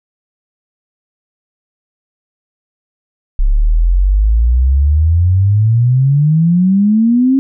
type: exponential sweep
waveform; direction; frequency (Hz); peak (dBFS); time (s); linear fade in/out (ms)
sine; up; 33.36 to 272.6; -7; 3.39-7.39; 0
effects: none